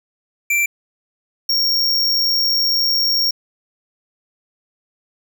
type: tone pair in turn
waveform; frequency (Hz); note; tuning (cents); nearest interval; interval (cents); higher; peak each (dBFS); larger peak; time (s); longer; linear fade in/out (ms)
square; 2349 / 5543; D7 / F8; 0 / -14; octave + minor third; 1486; second; -15; neither; 0.5-0.66 / 1.49-3.31; second; 5
effects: none